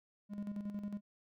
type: tone with tremolo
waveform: triangle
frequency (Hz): 204.7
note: G#3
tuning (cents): -25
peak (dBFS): -35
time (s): 0.29-1.01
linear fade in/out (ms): 50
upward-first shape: square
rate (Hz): 11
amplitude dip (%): 55
effects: none